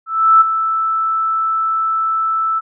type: tone with ADSR envelope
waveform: sine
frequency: 1318.5 Hz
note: E6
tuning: in tune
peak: -4 dBFS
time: 0.06-2.61 s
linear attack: 350 ms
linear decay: 16 ms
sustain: -10 dB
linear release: 31 ms
effects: none